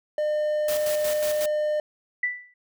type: tone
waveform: triangle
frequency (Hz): 604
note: D5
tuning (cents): +48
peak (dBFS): -20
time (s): 0.18-1.8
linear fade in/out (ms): 2
type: noise with tremolo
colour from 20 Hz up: white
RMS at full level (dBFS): -32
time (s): 0.68-1.46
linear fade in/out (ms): 5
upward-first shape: square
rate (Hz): 5.5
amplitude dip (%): 55
type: tone with exponential decay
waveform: sine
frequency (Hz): 1975.5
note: B6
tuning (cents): 0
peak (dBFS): -19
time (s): 2.23-2.54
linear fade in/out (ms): 5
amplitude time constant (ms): 66
effects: none